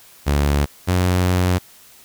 sawtooth tone pair in turn, 71.9 / 90.75 Hz, D2 / F#2, -36 / -33 cents, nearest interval major third, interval 403 cents, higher second, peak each -11 dBFS, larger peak neither, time 0.26-0.66 / 0.87-1.59 s, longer second, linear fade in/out 20 ms, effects white hiss -47 dBFS RMS until 2.04 s

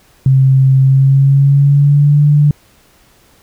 sine tone with pitch glide, 133.3 to 147.05 Hz, C3 to D3, +33 to +3 cents, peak -5 dBFS, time 0.26-2.51 s, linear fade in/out 2 ms, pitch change +170 cents, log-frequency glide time 0.81-2.25 s, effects pink hiss -49 dBFS RMS until 3.42 s

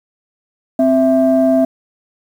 sine tone pair together, 261.6 / 659.2 Hz, C4 / E5, 0 / 0 cents, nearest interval octave + major third, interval 1600 cents, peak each -11 dBFS, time 0.79-1.65 s, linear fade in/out 5 ms, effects tanh soft clip ceiling -3 dBFS + 7-bit

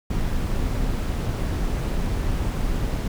brown noise with amplitude modulation, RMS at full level -22 dBFS, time 0.1-3.08 s, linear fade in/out 5 ms, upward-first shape sine, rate 219 Hz, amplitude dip 40%, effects none

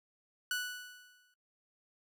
sawtooth tone with exponential decay, 1480 Hz, F#6, in tune, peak -27 dBFS, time 0.51-1.34 s, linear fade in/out 2 ms, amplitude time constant 180 ms, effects noise-tail reverb RT60 0.1 s tail -18 dB re dry

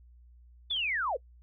sine linear sweep, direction down, 3554 to 428 Hz, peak -28 dBFS, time 0.7-1.17 s, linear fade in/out 10 ms
clicks, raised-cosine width 0.3 ms, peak -37 dBFS, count 2, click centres 0.712 / 0.765 s
effects noise-tail reverb RT60 0.1 s tail -24 dB re dry + added 60 Hz sine -53 dBFS peak until 1.42 s

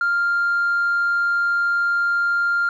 triangle tone with tanh clipping, 1396.9 Hz, F6, in tune, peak -17 dBFS, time 0.01-2.69 s, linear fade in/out 2 ms, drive 5 dB, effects none

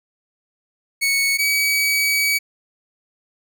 sawtooth tone pair in turn, 2218 / 2275 Hz, C#7 / C#7, 0 / +44 cents, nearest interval unison, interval 44 cents, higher second, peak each -13 dBFS, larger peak neither, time 1.01-1.38 / 1.38-2.39 s, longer second, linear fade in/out 20 ms, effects none

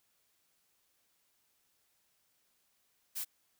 blue noise, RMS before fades -38 dBFS, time 3.15-3.25 s, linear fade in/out 20 ms, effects white hiss -75 dBFS RMS until 3.59 s

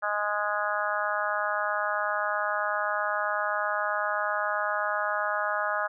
harmonic tone, 207.7 Hz, G#3, in tune, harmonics 3 / 4 / 5 / 6 / 7 / 8, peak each -32 / -34 / -35 / -31 / -32 / -34 dBFS, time 0.02-5.88 s, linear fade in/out 20 ms, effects none

